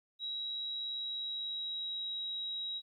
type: tone with pitch glide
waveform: sine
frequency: 3861 to 3839 Hz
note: B7 to B7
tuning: -40 to -50 cents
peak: -36 dBFS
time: 0.19-2.82 s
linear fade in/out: 50 ms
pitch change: -10 cents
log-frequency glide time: 0.87-2.08 s
effects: 13-bit